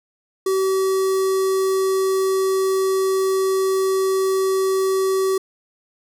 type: tone with notch filter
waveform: square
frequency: 382.1 Hz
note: G4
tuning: 44 cents flat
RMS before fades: -19 dBFS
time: 0.46-5.38 s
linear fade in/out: 5 ms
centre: 2500 Hz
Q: 0.73
effects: resampled to 32000 Hz